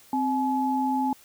sine tone pair together, 261.6 / 851.4 Hz, C4 / G#5, 0 / +43 cents, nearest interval octave + minor sixth, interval 2043 cents, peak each -25 dBFS, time 0.13-1.13 s, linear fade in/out 2 ms, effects white hiss -54 dBFS RMS until 1.24 s

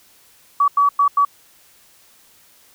sine tone bursts at uneven times, 1140 Hz, C#6, 48 cents sharp, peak -11 dBFS, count 4, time 0.6-0.68 / 0.77-0.89 / 0.99-1.08 / 1.17-1.25 s, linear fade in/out 5 ms, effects white hiss -52 dBFS RMS until 2.74 s

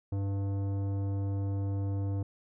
sine tone with tanh clipping, 98.8 Hz, G2, 14 cents sharp, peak -31 dBFS, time 0.12-2.23 s, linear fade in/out 5 ms, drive 14 dB, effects none

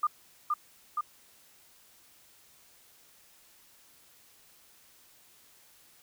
sine tone with echo, 1209 Hz, D6, 50 cents sharp, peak -23 dBFS, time 0.03-0.07 s, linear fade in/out 5 ms, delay 470 ms, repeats 2, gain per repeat -2 dB, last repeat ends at 1.01 s, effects white hiss -60 dBFS RMS until 6.02 s

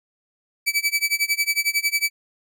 sawtooth tone with tremolo, 2302 Hz, D7, 35 cents flat, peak -13 dBFS, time 0.66-2.1 s, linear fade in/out 20 ms, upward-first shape sine, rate 11 Hz, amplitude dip 95%, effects none

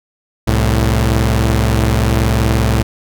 sawtooth tone pair together, 65.47 / 110.1 Hz, C2 / A2, +2 / +2 cents, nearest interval major sixth, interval 900 cents, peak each -10 dBFS, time 0.47-2.83 s, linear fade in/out 10 ms, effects none

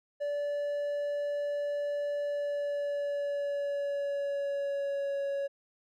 triangle tone with pitch glide, 579 to 558.3 Hz, D5 to C#5, -25 to +12 cents, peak -28 dBFS, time 0.2-5.48 s, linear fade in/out 20 ms, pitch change -63 cents, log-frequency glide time 2.23-5.21 s, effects none

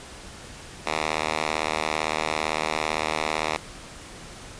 5% pulse tone with band-pass filter, 77.78 Hz, D#2, in tune, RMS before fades -27 dBFS, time 0.86-3.57 s, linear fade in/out 5 ms, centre 2100 Hz, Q 0.59, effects pink hiss -42 dBFS RMS until 4.59 s + resampled to 22050 Hz

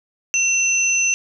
sine tone pair together, 2717 / 6099 Hz, F7 / G8, -48 / -48 cents, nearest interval octave + major second, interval 1400 cents, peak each -18 dBFS, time 0.34-1.14 s, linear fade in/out 0 ms, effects none

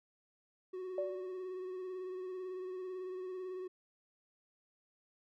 triangle tone with vibrato, 370 Hz, F#4, in tune, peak -38 dBFS, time 0.73-3.68 s, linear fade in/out 10 ms, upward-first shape triangle, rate 18 Hz, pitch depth 36 cents each way
sine tone with exponential decay, 580 Hz, D5, 22 cents flat, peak -31 dBFS, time 0.98-1.44 s, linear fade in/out 2 ms, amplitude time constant 100 ms
effects none

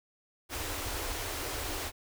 pink band-stop noise, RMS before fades -36 dBFS, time 0.49-1.92 s, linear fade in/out 50 ms, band 110 to 270 Hz, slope 48 dB/octave, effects none

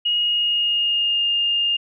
sine tone with pitch glide, 2879 to 2821 Hz, F#7 to F7, -48 to +17 cents, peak -17 dBFS, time 0.05-1.77 s, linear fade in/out 10 ms, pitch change -35 cents, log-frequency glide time 0.16-1.28 s, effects none

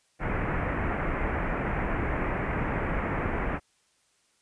pink low-pass noise, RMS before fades -29 dBFS, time 0.19-3.6 s, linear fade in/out 50 ms, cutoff 2300 Hz, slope 48 dB/octave, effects white hiss -68 dBFS RMS until 4.41 s + resampled to 22050 Hz

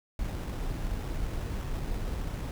brown noise with sample-and-hold, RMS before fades -33 dBFS, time 0.19-2.51 s, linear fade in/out 2 ms, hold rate 4410 Hz, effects none

